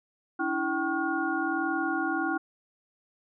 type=tone cluster; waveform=sine; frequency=286.2 / 327.7 / 771 / 1101 / 1430 Hz; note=D4 / E4 / G5 / C#6 / F6; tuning=-45 / -10 / -29 / -12 / +41 cents; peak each=-34 / -30 / -33 / -37 / -31 dBFS; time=0.39-2.38 s; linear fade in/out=10 ms; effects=none